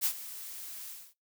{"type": "noise with ADSR envelope", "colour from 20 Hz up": "blue", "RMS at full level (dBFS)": -27, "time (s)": [0.01, 1.14], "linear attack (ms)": 38, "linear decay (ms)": 79, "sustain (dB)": -16, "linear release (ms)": 270, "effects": ["noise-tail reverb RT60 0.2 s tail -22 dB re dry"]}